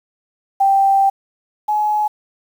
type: tone pair in turn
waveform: sine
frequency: 784 / 845.2 Hz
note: G5 / G#5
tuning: 0 / +30 cents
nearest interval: minor second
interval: 130 cents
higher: second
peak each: -10 / -14 dBFS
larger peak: first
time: 0.6-1.1 / 1.68-2.08 s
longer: first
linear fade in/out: 10 ms
effects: 7-bit